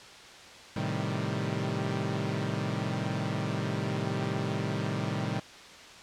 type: chord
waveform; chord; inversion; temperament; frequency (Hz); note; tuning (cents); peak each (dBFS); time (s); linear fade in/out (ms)
sawtooth; A half-diminished seventh; none; equal; 110 / 130.81 / 155.56 / 196; A2 / C3 / Eb3 / G3; 0 / 0 / 0 / 0; -31; 0.76-5.4; 5
effects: white hiss -48 dBFS RMS until 6.02 s + low-pass 5000 Hz 12 dB/octave